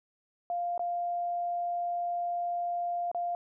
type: tone with dropouts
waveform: sine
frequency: 698.5 Hz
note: F5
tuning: in tune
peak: -29 dBFS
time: 0.5-3.35 s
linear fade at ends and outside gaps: 1 ms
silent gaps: 0.778-0.794 / 3.115-3.147 s
effects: none